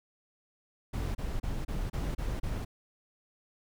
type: noise bursts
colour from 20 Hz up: brown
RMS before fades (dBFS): -33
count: 7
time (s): 0.93-2.65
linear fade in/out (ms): 10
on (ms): 220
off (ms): 30
effects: none